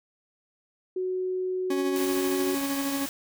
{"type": "tone", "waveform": "sine", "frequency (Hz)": 370, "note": "F#4", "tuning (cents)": 0, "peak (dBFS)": -26, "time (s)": [0.96, 2.55], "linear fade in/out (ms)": 5}
{"type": "tone with tremolo", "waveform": "40% pulse", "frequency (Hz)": 277.2, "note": "C#4", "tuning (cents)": 0, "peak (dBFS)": -25, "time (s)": [1.7, 3.06], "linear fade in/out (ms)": 5, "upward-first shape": "sine", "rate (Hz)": 13, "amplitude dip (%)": 35}
{"type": "noise", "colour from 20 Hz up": "white", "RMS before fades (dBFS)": -36, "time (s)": [1.96, 3.09], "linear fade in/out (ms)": 0}
{"effects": []}